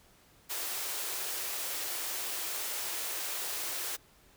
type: high-pass noise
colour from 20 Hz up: white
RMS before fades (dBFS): -36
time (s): 0.49-3.97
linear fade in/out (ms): 20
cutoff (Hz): 310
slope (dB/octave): 96
effects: pink hiss -62 dBFS RMS until 4.36 s